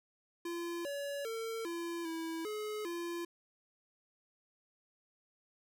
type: tone with pitch steps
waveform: square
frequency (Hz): 342.4 / 567 / 452.2 / 339.9 / 327.1 / 424.8 / 342.9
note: F4 / C#5 / A4 / F4 / E4 / G#4 / F4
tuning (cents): -34 / +39 / +47 / -47 / -13 / +39 / -32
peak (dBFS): -38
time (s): 0.45-3.25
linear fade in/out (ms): 5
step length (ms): 400
effects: none